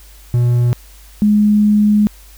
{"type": "tone pair in turn", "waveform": ["triangle", "sine"], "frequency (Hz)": [121.1, 209.3], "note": ["B2", "G#3"], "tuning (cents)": [-34, 14], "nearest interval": "major sixth", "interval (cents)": 948, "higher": "second", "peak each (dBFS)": -8, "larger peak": "neither", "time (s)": [[0.34, 0.73], [1.22, 2.07]], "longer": "second", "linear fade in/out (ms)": 0, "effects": ["added 50 Hz sine -39 dBFS peak until 2.37 s", "white hiss -45 dBFS RMS until 2.37 s"]}